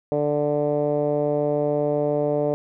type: tone with low-pass filter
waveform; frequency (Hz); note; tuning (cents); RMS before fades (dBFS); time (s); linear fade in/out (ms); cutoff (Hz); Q
10% pulse; 147.2; D3; +4; -22; 0.12-2.54; 0; 550; 3.4
effects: none